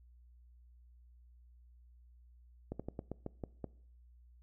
slowing click train, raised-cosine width 2 ms, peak -26 dBFS, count 8, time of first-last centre 2.72-3.643 s, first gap 76 ms, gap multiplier 1.18, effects noise-tail reverb RT60 0.6 s tail -22 dB re dry + added 60 Hz sine -58 dBFS peak until 4.42 s

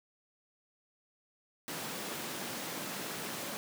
pink high-pass noise, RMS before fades -40 dBFS, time 1.68-3.57 s, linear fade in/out 0 ms, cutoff 160 Hz, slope 24 dB/octave, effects none

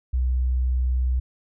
sine tone, 63 Hz, B1, 35 cents sharp, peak -19 dBFS, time 0.13-1.2 s, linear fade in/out 10 ms, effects none

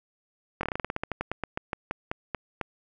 slowing click train, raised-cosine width 0.5 ms, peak -14 dBFS, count 21, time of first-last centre 0.61-2.613 s, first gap 22 ms, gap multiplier 1.14, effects none

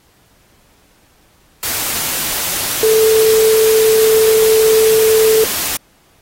sine tone in noise, 440 Hz, A4, in tune, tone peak -8 dBFS, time 2.83-5.44 s, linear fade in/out 2 ms, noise white, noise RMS -19 dBFS, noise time 1.63-5.77 s, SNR +8 dB, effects pink hiss -53 dBFS RMS until 6.21 s + AAC 48 kbps

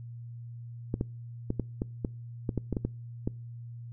clicks, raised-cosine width 3 ms, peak -16 dBFS, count 12, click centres 0.941 / 1.011 / 1.504 / 1.597 / 1.819 / 2.048 / 2.492 / 2.577 / 2.727 / 2.768 / 2.85 / 3.275 s, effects noise-tail reverb RT60 0.4 s tail -25 dB re dry + added 118 Hz sine -40 dBFS peak until 3.92 s

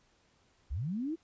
sine linear sweep, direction up, 50 to 340.7 Hz, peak -32 dBFS, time 0.7-1.16 s, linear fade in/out 20 ms, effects pink hiss -69 dBFS RMS until 1.23 s + resampled to 16000 Hz

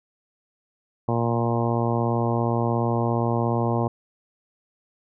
harmonic tone with a mistuned harmonic, 117.2 Hz, A#2, 10 cents sharp, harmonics 1 / 2 / 3 / 4 / 5 / 6 / 7 / 8 / 9, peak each -24 / -27 / -29 / -30 / -31 / -32 / -32 / -33 / -34 dBFS, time 1.08-3.88 s, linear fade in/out 5 ms, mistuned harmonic 1, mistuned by +20 cents, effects none

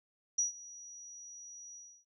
sine tone with ADSR envelope, 5810 Hz, F#8, 32 cents flat, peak -26 dBFS, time 0.38-2.05 s, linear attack 8 ms, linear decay 130 ms, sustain -21 dB, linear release 300 ms, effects none

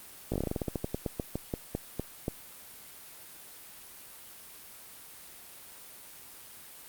slowing click train, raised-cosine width 2 ms, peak -17 dBFS, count 21, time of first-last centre 0.32-2.281 s, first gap 17 ms, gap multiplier 1.16, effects white hiss -49 dBFS RMS until 6.88 s + Opus 32 kbps

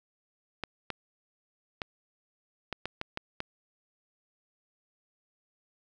clicks, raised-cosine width 0.3 ms, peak -17 dBFS, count 8, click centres 0.637 / 0.903 / 1.818 / 2.727 / 2.856 / 3.014 / 3.174 / 3.404 s, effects none

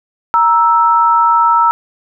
sine tone pair together, 936.7 / 1318.5 Hz, A#5 / E6, +8 / 0 cents, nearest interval tritone, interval 592 cents, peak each -10 dBFS, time 0.34-1.71 s, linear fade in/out 0 ms, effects none

